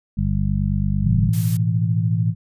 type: harmonic tone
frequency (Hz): 49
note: G1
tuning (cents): 0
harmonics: 1 / 2 / 3 / 4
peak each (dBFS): -23 / -23 / -23 / -23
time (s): 0.17-1.3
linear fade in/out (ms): 10
type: chord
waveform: sine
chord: A suspended second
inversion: none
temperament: equal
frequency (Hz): 110 / 123.47 / 164.81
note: A2 / B2 / E3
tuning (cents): 0 / 0 / 0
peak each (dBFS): -19 / -24 / -21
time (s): 1.02-2.35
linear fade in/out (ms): 50
type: noise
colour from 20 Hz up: blue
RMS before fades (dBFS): -33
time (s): 1.33-1.57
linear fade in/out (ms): 5
effects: resampled to 32000 Hz